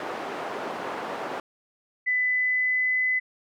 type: band-pass noise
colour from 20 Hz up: white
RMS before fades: -33 dBFS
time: 0-1.4 s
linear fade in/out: 2 ms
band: 300 to 1000 Hz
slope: 12 dB/octave
type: tone with pitch glide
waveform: sine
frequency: 2000 to 2015 Hz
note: B6 to B6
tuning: +21 to +34 cents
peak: -21 dBFS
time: 2.06-3.2 s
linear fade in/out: 20 ms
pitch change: +13 cents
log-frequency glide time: 2.17-3.08 s
effects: none